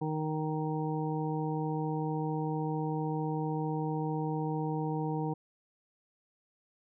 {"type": "harmonic tone", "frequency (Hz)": 155.56, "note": "D#3", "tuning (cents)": 0, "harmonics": [1, 2, 3, 5, 6], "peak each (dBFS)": [-33, -36, -38, -40, -41], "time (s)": [0.01, 5.34], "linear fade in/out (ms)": 10, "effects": []}